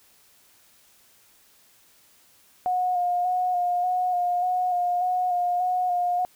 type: tone with vibrato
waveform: sine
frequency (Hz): 720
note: F#5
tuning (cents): -47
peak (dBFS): -21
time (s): 2.66-6.25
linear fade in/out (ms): 0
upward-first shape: square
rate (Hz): 1.7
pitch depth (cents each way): 21
effects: white hiss -58 dBFS RMS until 6.35 s